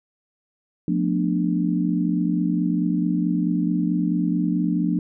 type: chord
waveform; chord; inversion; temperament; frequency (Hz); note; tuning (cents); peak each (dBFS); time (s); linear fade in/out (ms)
sine; B half-diminished seventh; second; just; 177.8 / 222.2 / 246.9 / 296.3; F3 / A3 / B3 / D4; +31 / +17 / 0 / +15; -22 / -27 / -27 / -24; 0.88-4.99; 2
effects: none